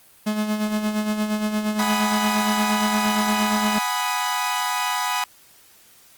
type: tone with tremolo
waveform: 45% pulse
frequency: 212.8 Hz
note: G#3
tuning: 42 cents sharp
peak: -19 dBFS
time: 0.26-3.79 s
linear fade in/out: 10 ms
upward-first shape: sine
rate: 8.6 Hz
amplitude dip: 55%
type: chord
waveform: sawtooth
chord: G# minor seventh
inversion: third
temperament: equal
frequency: 740 / 830.6 / 987.8 / 1244.5 Hz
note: F#5 / G#5 / B5 / D#6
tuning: 0 / 0 / 0 / 0 cents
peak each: -26 / -25 / -21 / -25 dBFS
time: 1.79-5.24 s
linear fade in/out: 2 ms
effects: white hiss -52 dBFS RMS until 6.17 s + Opus 32 kbps